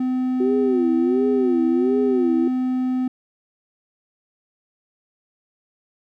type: tone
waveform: triangle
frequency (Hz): 255.4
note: C4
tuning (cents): -42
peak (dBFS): -17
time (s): 0-3.08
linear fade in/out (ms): 5
type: tone with vibrato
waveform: sine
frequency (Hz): 367.1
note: F#4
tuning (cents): -14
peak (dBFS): -18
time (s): 0.4-2.48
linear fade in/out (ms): 5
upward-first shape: sine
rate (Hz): 1.4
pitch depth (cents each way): 200
effects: none